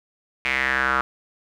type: tone with band-pass filter sweep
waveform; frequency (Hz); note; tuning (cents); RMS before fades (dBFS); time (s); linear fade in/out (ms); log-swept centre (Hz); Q
square; 65.6; C2; +5; -22; 0.45-1.01; 0; 2300 to 1300; 5.1
effects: none